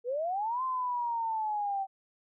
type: linear two-way sweep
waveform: sine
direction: up then down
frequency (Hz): 461.7 to 1046.5 to 767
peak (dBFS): -29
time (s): 0.04-1.87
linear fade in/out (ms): 50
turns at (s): 0.63
effects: none